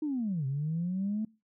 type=linear two-way sweep; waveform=sine; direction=down then up; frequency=314.5 to 130.81 to 220.6 Hz; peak=-28 dBFS; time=0.02-1.25 s; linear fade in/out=5 ms; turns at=0.46 s; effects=noise-tail reverb RT60 0.3 s tail -24 dB re dry + tanh soft clip ceiling -24 dBFS